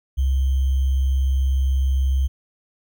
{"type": "tone with sample-and-hold", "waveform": "sine", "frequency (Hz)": 66.5, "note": "C2", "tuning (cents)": 29, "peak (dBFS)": -16, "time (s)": [0.17, 2.28], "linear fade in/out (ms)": 20, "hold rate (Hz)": 3150, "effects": []}